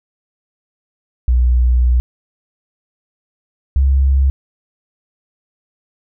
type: tone pair in turn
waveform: sine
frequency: 61.3 / 67.62 Hz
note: B1 / C#2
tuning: -12 / -42 cents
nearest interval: major second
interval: 170 cents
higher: second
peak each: -9 dBFS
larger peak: neither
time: 1.28-2 / 3.76-4.3 s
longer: first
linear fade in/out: 0 ms
effects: none